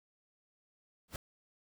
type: noise with exponential growth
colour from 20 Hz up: pink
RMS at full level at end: -36 dBFS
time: 1.08-1.16 s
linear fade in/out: 2 ms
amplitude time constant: 16 ms
effects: none